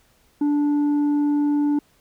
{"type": "tone with tanh clipping", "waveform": "sine", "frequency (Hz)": 292, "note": "D4", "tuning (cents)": -10, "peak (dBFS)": -18, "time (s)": [0.41, 1.79], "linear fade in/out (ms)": 5, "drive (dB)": 4, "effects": ["pink hiss -60 dBFS RMS until 2 s"]}